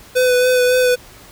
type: tone with vibrato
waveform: square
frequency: 501 Hz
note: B4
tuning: 25 cents sharp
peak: -12 dBFS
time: 0.15-0.96 s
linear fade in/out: 20 ms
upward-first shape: sine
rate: 3.6 Hz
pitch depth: 20 cents each way
effects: pink hiss -42 dBFS RMS until 1.31 s